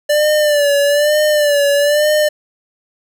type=tone with vibrato; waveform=square; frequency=587.3 Hz; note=D5; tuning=in tune; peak=-11 dBFS; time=0.09-2.29 s; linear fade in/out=10 ms; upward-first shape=sine; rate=1.1 Hz; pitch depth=58 cents each way; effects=none